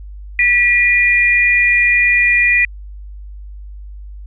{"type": "tone pair together", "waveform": "sine", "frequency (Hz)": [1950.3, 2422], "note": ["B6", "D#7"], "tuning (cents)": [-22, -47], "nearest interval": "major third", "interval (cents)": 375, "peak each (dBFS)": -12, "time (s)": [0.39, 2.65], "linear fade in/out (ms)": 2, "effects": ["added 50 Hz sine -29 dBFS peak until 4.26 s"]}